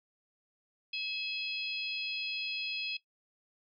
harmonic tone with a mistuned harmonic, 832 Hz, G#5, 3 cents sharp, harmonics 3 / 4 / 5 / 6, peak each -37 / -39 / -41 / -43 dBFS, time 0.93-2.97 s, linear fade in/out 5 ms, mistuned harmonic 3, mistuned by +56 cents, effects noise-tail reverb RT60 0.1 s tail -17 dB re dry + MP3 64 kbps

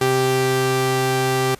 sawtooth tone pair together, 130.81 / 392 Hz, C3 / G4, 0 / 0 cents, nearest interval octave + perfect fifth, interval 1900 cents, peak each -18 / -14 dBFS, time 0.01-1.55 s, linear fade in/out 5 ms, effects pink hiss -47 dBFS RMS until 1.59 s + resampled to 32000 Hz

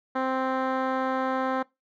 10% pulse tone with low-pass filter, 261.6 Hz, C4, in tune, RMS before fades -27 dBFS, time 0.15-1.63 s, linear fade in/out 10 ms, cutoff 1600 Hz, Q 0.77, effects noise-tail reverb RT60 0.2 s tail -21 dB re dry

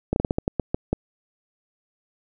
slowing click train, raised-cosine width 2 ms, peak -8 dBFS, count 10, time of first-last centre 0.13-0.93 s, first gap 31 ms, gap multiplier 1.25, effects none

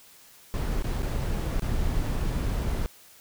brown noise with dropouts, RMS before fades -27 dBFS, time 0.54-2.86 s, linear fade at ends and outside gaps 0 ms, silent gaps 0.824-0.842 / 1.022-1.03 / 1.595-1.621 / 2.063-2.067 s, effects white hiss -53 dBFS RMS until 3.2 s

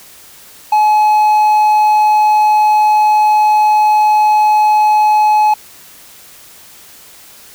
triangle tone, 850 Hz, G#5, 40 cents sharp, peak -5 dBFS, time 0.72-5.54 s, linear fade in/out 5 ms, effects white hiss -39 dBFS RMS until 7.54 s

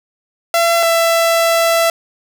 sawtooth tone pair in turn, 676 / 666.7 Hz, E5 / E5, +43 / +19 cents, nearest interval unison, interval 24 cents, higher first, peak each -7 dBFS, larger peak neither, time 0.54-0.83 / 0.83-1.9 s, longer second, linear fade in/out 2 ms, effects none

